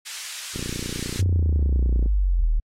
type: high-pass noise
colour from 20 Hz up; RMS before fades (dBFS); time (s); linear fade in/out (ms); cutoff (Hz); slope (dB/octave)
white; -31; 0.05-1.22; 20; 1600; 12
type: click train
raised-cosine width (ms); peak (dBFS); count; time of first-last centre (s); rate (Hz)
3; -18; 46; 0.56-2.06; 30
type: exponential sweep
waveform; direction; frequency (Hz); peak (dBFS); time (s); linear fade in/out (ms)
sine; down; 95.6 to 36.82; -17; 1.19-2.6; 10
effects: low-pass 8000 Hz 12 dB/octave + AAC 48 kbps